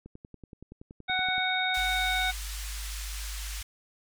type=click train; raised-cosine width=3 ms; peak=-32 dBFS; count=15; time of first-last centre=0.06-1.381 s; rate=10.6 Hz
type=harmonic tone; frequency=743 Hz; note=F#5; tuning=7 cents sharp; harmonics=1 / 2 / 3 / 5; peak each=-31 / -31 / -31 / -31 dBFS; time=1.08-2.32 s; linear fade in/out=20 ms
type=band-pass noise; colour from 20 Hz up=white; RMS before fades=-41 dBFS; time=1.74-3.63 s; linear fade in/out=5 ms; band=1300 to 9100 Hz; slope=12 dB/octave
type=tone; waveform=sine; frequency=51 Hz; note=G#1; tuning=31 cents flat; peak=-35 dBFS; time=1.77-3.62 s; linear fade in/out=5 ms
effects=none